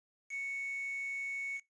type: tone with quantisation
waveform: sine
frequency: 2217 Hz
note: C#7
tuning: in tune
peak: -36 dBFS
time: 0.29-1.61 s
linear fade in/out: 50 ms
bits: 8
effects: noise-tail reverb RT60 0.2 s tail -23 dB re dry + resampled to 22050 Hz